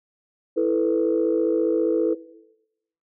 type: chord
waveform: sine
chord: E suspended fourth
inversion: none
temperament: just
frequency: 329.6 / 439.5 / 494.4 Hz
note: E4 / A4 / B4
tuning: 0 / -2 / +2 cents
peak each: -22 dBFS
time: 0.56-2.15 s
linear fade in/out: 20 ms
effects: noise-tail reverb RT60 0.9 s tail -17 dB re dry + tanh soft clip ceiling -10 dBFS